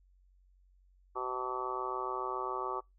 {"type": "harmonic tone", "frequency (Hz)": 127.1, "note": "C3", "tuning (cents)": -50, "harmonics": [3, 4, 5, 6, 7, 8, 9, 10], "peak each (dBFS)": [-40, -45, -47, -46, -40, -47, -37, -46], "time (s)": [1.15, 2.81], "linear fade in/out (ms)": 20, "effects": ["noise-tail reverb RT60 0.2 s tail -26 dB re dry", "added 46 Hz sine -62 dBFS peak until 2.98 s"]}